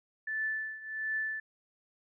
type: tone with tremolo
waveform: sine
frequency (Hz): 1753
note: A6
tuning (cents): -7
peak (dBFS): -29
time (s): 0.27-1.4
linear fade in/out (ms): 5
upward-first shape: triangle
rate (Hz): 1.4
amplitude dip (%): 85
effects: none